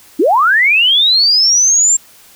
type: linear sweep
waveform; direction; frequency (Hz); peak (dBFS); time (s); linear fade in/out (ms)
sine; up; 261.6 to 7459; -7; 0.19-1.97; 10
effects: white hiss -43 dBFS RMS until 2.35 s